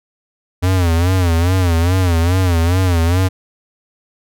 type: tone with vibrato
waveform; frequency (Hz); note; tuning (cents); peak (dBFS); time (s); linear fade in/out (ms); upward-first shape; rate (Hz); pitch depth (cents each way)
square; 88; F2; +14; -12; 0.62-3.29; 20; sine; 2.4; 120
effects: none

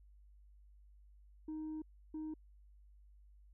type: tone bursts at uneven times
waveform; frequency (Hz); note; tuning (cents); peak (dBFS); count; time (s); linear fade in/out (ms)
sine; 311.1; D#4; 0; -38; 2; 1.48-1.82 / 2.14-2.34; 5
effects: tanh soft clip ceiling -39 dBFS + added 50 Hz sine -59 dBFS peak until 3.53 s

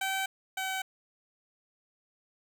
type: tone pair in turn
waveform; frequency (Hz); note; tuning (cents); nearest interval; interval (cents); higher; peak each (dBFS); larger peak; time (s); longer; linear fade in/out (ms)
15% pulse; 770 / 761.6; G5 / F#5; -31 / +50; unison; 19; first; -23 / -25; first; 0.01-0.26 / 0.57-0.82; neither; 5
effects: none

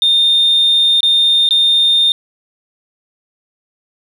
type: tone with dropouts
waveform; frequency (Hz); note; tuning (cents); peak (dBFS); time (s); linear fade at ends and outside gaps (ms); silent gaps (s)
sine; 3638; A#7; -43; -7; 0.02-2.12; 1; 1.006-1.031 / 1.49-1.508
effects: tanh soft clip ceiling -5 dBFS + 8-bit

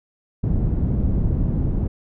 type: low-pass noise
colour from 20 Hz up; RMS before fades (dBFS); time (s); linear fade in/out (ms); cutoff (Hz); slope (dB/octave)
pink; -20; 0.43-1.88; 10; 200; 12
effects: none

